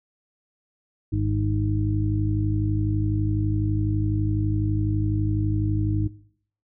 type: harmonic tone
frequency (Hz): 52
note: G#1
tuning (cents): +3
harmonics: 1 / 2 / 3 / 4 / 6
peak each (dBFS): -28 / -23 / -35 / -36 / -28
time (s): 1.12-6.08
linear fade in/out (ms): 10
effects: noise-tail reverb RT60 0.6 s tail -19 dB re dry